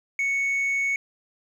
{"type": "tone", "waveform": "sine", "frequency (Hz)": 2217, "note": "C#7", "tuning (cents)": 0, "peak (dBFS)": -19, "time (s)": [0.19, 0.96], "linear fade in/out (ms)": 2, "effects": ["tanh soft clip ceiling -21 dBFS", "9-bit"]}